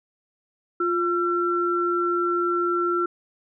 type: tone pair together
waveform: sine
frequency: 350.1 / 1352 Hz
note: F4 / E6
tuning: +4 / +43 cents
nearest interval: octave + major seventh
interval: 2339 cents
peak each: -23 / -23 dBFS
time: 0.8-3.06 s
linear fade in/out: 5 ms
effects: none